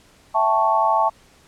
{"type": "chord", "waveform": "sine", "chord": "A dominant seventh", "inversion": "second", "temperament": "equal with one note detuned", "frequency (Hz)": [659.3, 788.1, 880, 1108.7], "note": ["E5", "G5", "A5", "C#6"], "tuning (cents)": [0, 9, 0, 0], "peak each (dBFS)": [-22, -24, -18, -21], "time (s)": [0.34, 1.1], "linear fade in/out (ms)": 20, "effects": ["pink hiss -53 dBFS RMS until 1.47 s", "low-pass 10000 Hz 12 dB/octave"]}